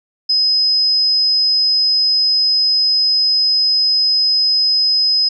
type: tone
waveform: sine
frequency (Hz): 5060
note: D#8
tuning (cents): +28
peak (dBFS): -11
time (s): 0.29-5.29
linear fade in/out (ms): 10
effects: none